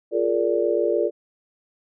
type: chord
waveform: sine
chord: Bb dominant seventh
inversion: second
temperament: just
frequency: 349.6 / 419.5 / 466.2 / 582.7 Hz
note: F4 / Ab4 / Bb4 / D5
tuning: +2 / +17 / 0 / -14 cents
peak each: -24 dBFS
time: 0.11-1.11 s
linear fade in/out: 50 ms
effects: none